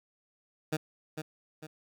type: tone with echo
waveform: 15% pulse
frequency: 155.5 Hz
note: D#3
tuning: 1 cent flat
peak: -22 dBFS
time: 0.72-0.77 s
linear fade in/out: 10 ms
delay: 450 ms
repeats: 2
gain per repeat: -7 dB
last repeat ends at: 1.67 s
effects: none